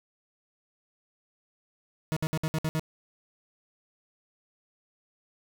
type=tone bursts; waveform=40% pulse; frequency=157.7 Hz; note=D#3; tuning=24 cents sharp; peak=-25 dBFS; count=7; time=2.12-2.795 s; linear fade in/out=0 ms; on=45 ms; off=60 ms; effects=none